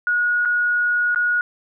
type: tone with dropouts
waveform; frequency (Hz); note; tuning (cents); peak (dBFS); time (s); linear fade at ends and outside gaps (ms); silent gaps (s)
sine; 1450; F#6; -35; -16; 0.07-1.41; 1; 0.451-0.456 / 1.147-1.159
effects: none